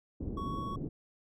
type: low-pass noise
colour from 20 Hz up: white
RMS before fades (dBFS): -38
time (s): 0.2-0.89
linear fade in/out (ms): 10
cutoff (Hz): 340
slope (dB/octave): 24
type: tone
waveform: triangle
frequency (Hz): 1114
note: C#6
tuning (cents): +8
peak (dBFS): -36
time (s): 0.37-0.76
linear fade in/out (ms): 5
effects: none